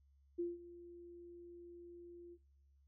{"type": "tone with ADSR envelope", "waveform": "sine", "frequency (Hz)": 346.5, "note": "F4", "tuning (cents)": -14, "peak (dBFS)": -35, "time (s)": [0.38, 2.38], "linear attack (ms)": 17, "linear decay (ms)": 180, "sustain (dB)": -17, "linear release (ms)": 52, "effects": ["noise-tail reverb RT60 0.8 s tail -24 dB re dry", "added 69 Hz sine -67 dBFS peak until 2.87 s"]}